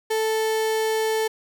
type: tone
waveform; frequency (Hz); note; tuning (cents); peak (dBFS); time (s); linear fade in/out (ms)
35% pulse; 440; A4; 0; -19; 0.1-1.28; 10
effects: none